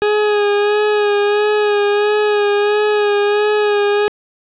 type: tone with vibrato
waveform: 40% pulse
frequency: 415.3 Hz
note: G#4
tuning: in tune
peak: -11 dBFS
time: 0.02-4.08 s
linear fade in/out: 0 ms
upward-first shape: sine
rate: 1.5 Hz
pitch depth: 28 cents each way
effects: resampled to 8000 Hz + 8-bit